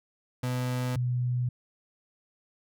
35% pulse / sine tone pair in turn, 125.6 / 123.66 Hz, B2 / B2, +30 / +3 cents, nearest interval unison, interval 27 cents, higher first, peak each -26 / -25 dBFS, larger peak second, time 0.43-0.96 / 0.96-1.49 s, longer neither, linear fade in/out 5 ms, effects none

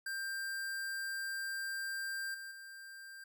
square tone with level steps, 1575 Hz, G6, 8 cents sharp, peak -38 / -45 / -49 dBFS, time 0.06-3.24 s, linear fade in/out 5 ms, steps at 2.34 / 2.51 s, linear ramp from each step 5 ms, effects none

